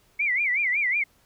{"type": "tone with vibrato", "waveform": "sine", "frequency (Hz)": 2172, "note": "C#7", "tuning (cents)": -36, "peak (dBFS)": -21, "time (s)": [0.19, 1.04], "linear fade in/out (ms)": 10, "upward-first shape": "sine", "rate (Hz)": 5.4, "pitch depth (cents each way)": 190, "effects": ["pink hiss -62 dBFS RMS until 1.25 s"]}